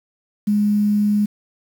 sine tone with quantisation, 207.7 Hz, G#3, in tune, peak -14 dBFS, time 0.47-1.26 s, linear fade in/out 10 ms, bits 7, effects none

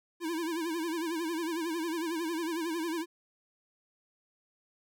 square tone with vibrato, 329.6 Hz, E4, in tune, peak -32 dBFS, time 0.2-3.06 s, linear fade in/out 50 ms, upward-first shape sine, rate 11 Hz, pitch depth 100 cents each way, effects none

